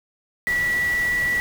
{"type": "tone in noise", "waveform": "sine", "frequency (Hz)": 1949, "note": "B6", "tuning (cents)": -23, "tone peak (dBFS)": -19, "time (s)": [0.47, 1.4], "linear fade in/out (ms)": 0, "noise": "pink", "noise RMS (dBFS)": -34, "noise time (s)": [0.47, 1.4], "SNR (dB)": 12, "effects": []}